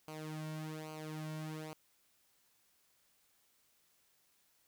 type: tone with flanger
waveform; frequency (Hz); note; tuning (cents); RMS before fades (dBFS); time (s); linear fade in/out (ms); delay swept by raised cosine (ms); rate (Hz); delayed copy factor
sawtooth; 155.56; D#3; 0; -44; 0.08-1.73; 0; 0.55 to 2.45; 1.2; -0.75
effects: white hiss -73 dBFS RMS until 4.67 s